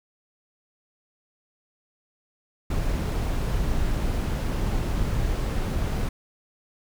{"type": "noise", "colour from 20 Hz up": "brown", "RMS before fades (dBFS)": -25, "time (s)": [2.7, 6.09], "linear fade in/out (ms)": 5, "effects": []}